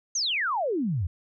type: exponential sweep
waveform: sine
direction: down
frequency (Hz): 6645 to 77.78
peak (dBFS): -24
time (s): 0.15-1.07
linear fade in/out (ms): 5
effects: none